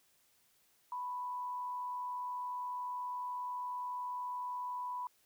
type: tone with frequency modulation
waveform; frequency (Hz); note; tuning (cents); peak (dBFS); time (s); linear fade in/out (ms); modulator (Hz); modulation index
sine; 990; B5; +4; -37; 0.92-5.07; 2; 85.8; 0.28
effects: white hiss -71 dBFS RMS until 5.25 s